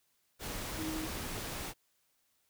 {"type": "tone in noise", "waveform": "sine", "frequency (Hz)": 315.3, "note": "D#4", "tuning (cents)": 23, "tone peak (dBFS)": -37, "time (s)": [0.76, 1.09], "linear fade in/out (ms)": 50, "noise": "pink", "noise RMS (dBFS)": -40, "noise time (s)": [0.39, 1.74], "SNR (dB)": 0, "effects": ["white hiss -75 dBFS RMS until 2.49 s"]}